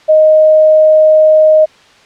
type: tone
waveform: sine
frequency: 622.3 Hz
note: D#5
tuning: in tune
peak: -3 dBFS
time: 0.08-1.66 s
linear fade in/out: 20 ms
effects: white hiss -43 dBFS RMS until 2.05 s + low-pass 4000 Hz 12 dB/octave